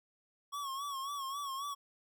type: tone with vibrato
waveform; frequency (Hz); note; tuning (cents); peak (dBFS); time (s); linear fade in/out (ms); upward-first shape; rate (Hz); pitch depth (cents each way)
square; 1108.7; C#6; 0; -38; 0.52-1.75; 20; sine; 3.7; 73
effects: none